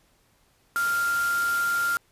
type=tone in noise; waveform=sine; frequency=1393 Hz; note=F6; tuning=5 cents flat; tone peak=-22 dBFS; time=0.76-1.97 s; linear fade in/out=0 ms; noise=white; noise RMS=-35 dBFS; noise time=0.76-1.97 s; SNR=+10 dB; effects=pink hiss -64 dBFS RMS until 2.11 s + resampled to 32000 Hz